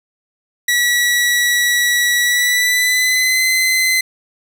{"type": "tone with pitch glide", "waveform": "sawtooth", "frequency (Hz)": [1938, 2047], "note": ["B6", "C7"], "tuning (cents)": [-33, -38], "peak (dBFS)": -9, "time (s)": [0.68, 4.01], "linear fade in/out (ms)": 5, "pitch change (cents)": 95, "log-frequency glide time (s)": [2.22, 3.43], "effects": ["8-bit"]}